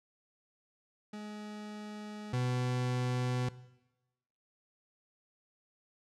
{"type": "tone pair in turn", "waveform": "40% pulse", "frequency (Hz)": [210.3, 125.05], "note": ["G#3", "B2"], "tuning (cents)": [22, 22], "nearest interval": "major sixth", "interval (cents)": 900, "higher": "first", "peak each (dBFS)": [-40, -29], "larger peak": "second", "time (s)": [[1.13, 2.33], [2.33, 3.49]], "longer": "first", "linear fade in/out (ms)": 5, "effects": ["noise-tail reverb RT60 1.0 s tail -18 dB re dry", "low-pass 7000 Hz 12 dB/octave"]}